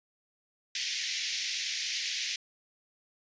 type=band-pass noise; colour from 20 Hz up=white; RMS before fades=-34 dBFS; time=0.75-2.36 s; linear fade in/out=2 ms; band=1900 to 6200 Hz; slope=48 dB/octave; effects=resampled to 16000 Hz